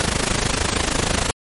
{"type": "noise with amplitude modulation", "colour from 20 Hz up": "pink", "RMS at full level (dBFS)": -17, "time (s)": [0, 1.31], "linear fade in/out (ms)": 0, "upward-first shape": "sine", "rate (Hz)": 26.4, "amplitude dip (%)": 80, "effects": ["MP3 48 kbps"]}